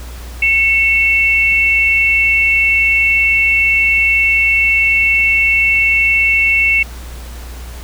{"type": "tone pair together", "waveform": "sine", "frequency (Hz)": [2210, 2689], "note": ["C#7", "E7"], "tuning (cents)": [-6, 34], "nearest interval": "minor third", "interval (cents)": 340, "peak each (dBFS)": -12, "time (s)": [0.42, 6.83], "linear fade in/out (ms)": 5, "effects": ["added 60 Hz sine -27 dBFS peak until 7.83 s", "pink hiss -36 dBFS RMS until 7.83 s"]}